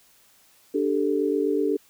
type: chord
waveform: sine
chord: D suspended fourth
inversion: none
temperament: equal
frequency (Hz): 293.7 / 392 / 440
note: D4 / G4 / A4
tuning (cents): 0 / 0 / 0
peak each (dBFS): -25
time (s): 0.74-1.77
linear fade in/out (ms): 10
effects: white hiss -58 dBFS RMS until 1.89 s